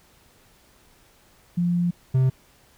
sine / triangle tone pair in turn, 174.61 / 130.44 Hz, F3 / C3, 0 / -5 cents, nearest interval perfect fourth, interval 505 cents, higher first, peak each -19 / -14 dBFS, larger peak second, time 1.57-1.91 / 2.14-2.3 s, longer first, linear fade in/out 10 ms, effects pink hiss -57 dBFS RMS until 2.77 s

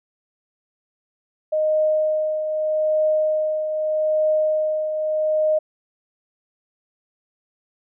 sine tone with tremolo, 619 Hz, D#5, 9 cents flat, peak -15 dBFS, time 1.52-5.59 s, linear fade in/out 10 ms, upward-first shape triangle, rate 0.81 Hz, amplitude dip 55%, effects none

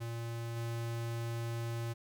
square tone with level steps, 116.3 Hz, A#2, 4 cents flat, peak -38 / -36 dBFS, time 0-1.94 s, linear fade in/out 20 ms, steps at 0.56 s, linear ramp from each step 10 ms, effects none

